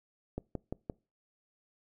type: click train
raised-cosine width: 2 ms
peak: -22 dBFS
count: 4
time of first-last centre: 0.38-0.898 s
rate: 5.79 Hz
effects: noise-tail reverb RT60 0.3 s tail -24 dB re dry